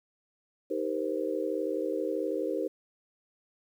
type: chord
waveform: sine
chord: C minor seventh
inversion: first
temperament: just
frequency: 314 / 392.4 / 470.9 / 523.3 Hz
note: Eb4 / G4 / Bb4 / C5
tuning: +16 / +2 / +18 / 0 cents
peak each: -34 dBFS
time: 0.7-2.68 s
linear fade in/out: 10 ms
effects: 10-bit